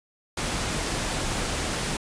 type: noise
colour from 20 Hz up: pink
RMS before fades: -28 dBFS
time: 0.37-1.97 s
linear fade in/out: 5 ms
effects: resampled to 22050 Hz